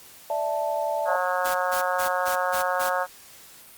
sine chord, D suspended second, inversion none, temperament equal, 587.3 / 659.3 / 880 Hz, D5 / E5 / A5, 0 / 0 / 0 cents, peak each -28 dBFS, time 0.3-1.16 s, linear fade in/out 2 ms
harmonic tone, 181.6 Hz, F#3, 32 cents flat, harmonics 3 / 4 / 5 / 6 / 7 / 8 / 9, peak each -28 / -29 / -30 / -31 / -31 / -32 / -33 dBFS, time 1.05-3.07 s, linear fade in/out 50 ms
white noise bursts, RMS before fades -32 dBFS, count 6, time 1.44-2.9 s, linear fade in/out 20 ms, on 110 ms, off 160 ms
effects white hiss -48 dBFS RMS until 3.77 s + Opus 48 kbps

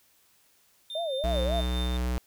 triangle tone with tremolo, 3600 Hz, A7, 39 cents sharp, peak -33 dBFS, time 0.9-1.97 s, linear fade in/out 2 ms, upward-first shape sine, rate 4.7 Hz, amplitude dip 55%
sine tone with vibrato, 598 Hz, D5, 31 cents sharp, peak -28 dBFS, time 0.95-1.61 s, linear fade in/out 5 ms, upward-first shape sine, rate 3.7 Hz, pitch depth 240 cents each way
square tone, 61.74 Hz, B1, in tune, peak -27 dBFS, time 1.24-2.18 s, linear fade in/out 0 ms
effects white hiss -64 dBFS RMS until 2.26 s

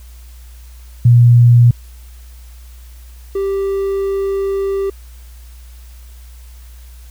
sine / triangle tone pair in turn, 120 / 392.1 Hz, B2 / G4, -49 / 0 cents, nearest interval octave + minor sixth, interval 2049 cents, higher second, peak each -4 / -13 dBFS, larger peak first, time 1.05-1.71 / 3.35-4.9 s, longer second, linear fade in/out 5 ms, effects added 60 Hz sine -34 dBFS peak until 7.1 s + white hiss -48 dBFS RMS until 7.1 s

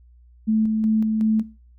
sine tone with tremolo, 218.4 Hz, A3, 13 cents flat, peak -16 dBFS, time 0.47-1.43 s, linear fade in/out 20 ms, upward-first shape square, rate 2.7 Hz, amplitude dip 30%, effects noise-tail reverb RT60 0.4 s tail -21 dB re dry + added 60 Hz sine -48 dBFS peak until 1.78 s

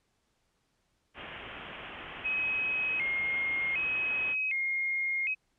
white low-pass noise, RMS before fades -44 dBFS, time 1.14-4.36 s, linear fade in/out 50 ms, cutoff 3200 Hz, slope 96 dB/octave
sine tone with vibrato, 2330 Hz, D7, 14 cents flat, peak -28 dBFS, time 2.24-5.35 s, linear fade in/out 20 ms, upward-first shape square, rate 0.66 Hz, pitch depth 150 cents each way
effects pink hiss -75 dBFS RMS until 5.58 s + low-pass 9000 Hz 12 dB/octave

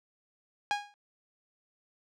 sawtooth tone with exponential decay, 821 Hz, G#5, 20 cents flat, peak -20 dBFS, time 0.71-0.94 s, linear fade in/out 0 ms, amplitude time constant 50 ms, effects low-pass 5000 Hz 12 dB/octave

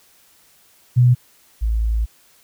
sine tone pair in turn, 123.6 / 55.39 Hz, B2 / A1, +2 / +12 cents, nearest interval octave + major second, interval 1390 cents, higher first, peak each -9 / -16 dBFS, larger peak first, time 0.96-1.15 / 1.61-2.06 s, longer second, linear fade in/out 20 ms, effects white hiss -54 dBFS RMS until 2.43 s

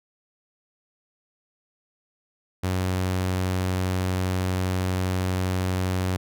sawtooth tone, 92.5 Hz, F#2, in tune, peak -19 dBFS, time 2.63-6.17 s, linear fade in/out 10 ms, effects none

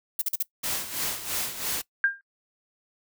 violet noise bursts, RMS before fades -25 dBFS, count 4, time 0.19-0.427 s, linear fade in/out 5 ms, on 27 ms, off 43 ms
white noise with tremolo, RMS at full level -28 dBFS, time 0.63-1.82 s, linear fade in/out 10 ms, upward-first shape sine, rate 3 Hz, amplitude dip 70%
sine tone with exponential decay, 1600 Hz, G6, 35 cents sharp, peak -15 dBFS, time 2.04-2.21 s, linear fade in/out 1 ms, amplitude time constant 35 ms
effects noise-tail reverb RT60 0.1 s tail -20 dB re dry

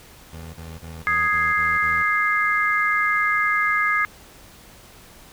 25% pulse tone bursts, 81.3 Hz, E2, 23 cents flat, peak -31 dBFS, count 7, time 0.32-2.034 s, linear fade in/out 20 ms, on 220 ms, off 29 ms
sine chord, Ab major, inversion second, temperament equal, 1244.5 / 1661.2 / 2093 Hz, Eb6 / Ab6 / C7, 0 / 0 / 0 cents, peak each -22 dBFS, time 1.07-4.05 s, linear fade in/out 0 ms
effects pink hiss -47 dBFS RMS until 5.32 s

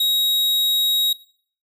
45% pulse tone, 3800 Hz, A#7, 33 cents sharp, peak -17 dBFS, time 0-1.13 s, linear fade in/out 5 ms, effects noise-tail reverb RT60 0.5 s tail -19 dB re dry

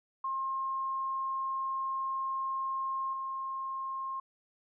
sine tone with level steps, 1067 Hz, C6, 34 cents sharp, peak -31 / -34 dBFS, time 0.24-4.2 s, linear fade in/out 5 ms, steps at 3.13 s, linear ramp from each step 2 ms, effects none

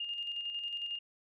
sine tone with tremolo, 2826 Hz, F7, 20 cents sharp, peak -34 dBFS, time 0-0.99 s, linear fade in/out 5 ms, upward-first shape square, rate 11 Hz, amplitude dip 40%, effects none

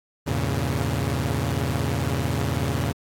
sawtooth chord, E diminished seventh, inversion none, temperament equal with one note detuned, 82.41 / 100.52 / 116.54 / 138.59 Hz, E2 / G2 / Bb2 / Db3, 0 / +44 / 0 / 0 cents, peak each -24 / -27 / -24 / -23 dBFS, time 0.26-2.93 s, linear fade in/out 20 ms, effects AAC 64 kbps

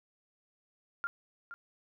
sine tone with echo, 1396.9 Hz, F6, in tune, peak -31 dBFS, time 1.04-1.07 s, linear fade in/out 0 ms, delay 470 ms, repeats 1, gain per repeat -11 dB, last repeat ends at 1.54 s, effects none

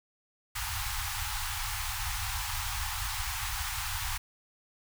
pink band-stop noise, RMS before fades -34 dBFS, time 0.55-4.18 s, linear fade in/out 10 ms, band 110 to 770 Hz, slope 96 dB/octave, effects none

